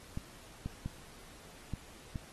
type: clicks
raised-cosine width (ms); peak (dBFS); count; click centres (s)
5; -24; 5; 0.174 / 0.66 / 0.86 / 1.737 / 2.158
effects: pink hiss -55 dBFS RMS until 2.32 s + AAC 32 kbps